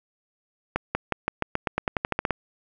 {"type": "accelerating click train", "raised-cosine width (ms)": 0.5, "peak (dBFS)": -8, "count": 15, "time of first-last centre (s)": [0.76, 2.307], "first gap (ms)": 190, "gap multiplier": 0.91, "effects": []}